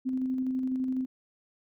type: tone with tremolo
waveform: sine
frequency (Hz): 258.7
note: C4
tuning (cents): -19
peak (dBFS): -26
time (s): 0.05-1.06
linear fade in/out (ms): 20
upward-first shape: square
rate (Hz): 12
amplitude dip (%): 25
effects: none